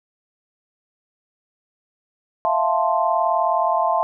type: chord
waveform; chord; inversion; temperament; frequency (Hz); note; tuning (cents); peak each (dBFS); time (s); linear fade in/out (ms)
sine; F major seventh; third; equal; 659.3 / 698.5 / 880 / 1046.5; E5 / F5 / A5 / C6; 0 / 0 / 0 / 0; -22; 2.45-4.03; 0
effects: none